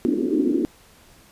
white band-pass noise, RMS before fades -21 dBFS, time 0.05-0.65 s, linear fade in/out 0 ms, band 240 to 360 Hz, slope 48 dB/octave, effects pink hiss -52 dBFS RMS until 1.31 s + resampled to 32000 Hz

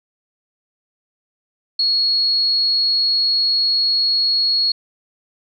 sine tone, 4328 Hz, C#8, 42 cents flat, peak -14 dBFS, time 1.79-4.72 s, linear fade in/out 5 ms, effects none

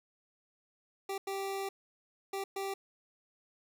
25% pulse tone bursts at uneven times, 391 Hz, G4, 4 cents flat, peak -31 dBFS, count 4, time 1.09-1.18 / 1.27-1.69 / 2.33-2.44 / 2.56-2.74 s, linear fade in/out 5 ms, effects none

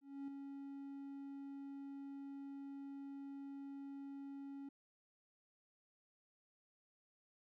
triangle tone with ADSR envelope, 277.4 Hz, C#4, 1 cent sharp, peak -40 dBFS, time 0.01-4.69 s, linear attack 270 ms, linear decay 3 ms, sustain -5 dB, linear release 5 ms, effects none

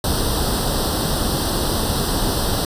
pink noise with comb filter, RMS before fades -20 dBFS, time 0.04-2.65 s, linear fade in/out 2 ms, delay 0.22 ms, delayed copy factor +0.9, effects resampled to 32000 Hz

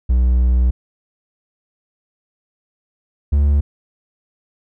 triangle tone pair in turn, 61.74 / 71.93 Hz, B1 / D2, 0 / -35 cents, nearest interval minor third, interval 265 cents, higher second, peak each -9 dBFS, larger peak neither, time 0.09-0.71 / 3.32-3.61 s, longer first, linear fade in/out 10 ms, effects none

